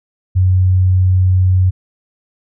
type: tone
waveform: sine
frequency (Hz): 92.5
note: F#2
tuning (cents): 0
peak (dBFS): -8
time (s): 0.35-1.71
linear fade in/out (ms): 20
effects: none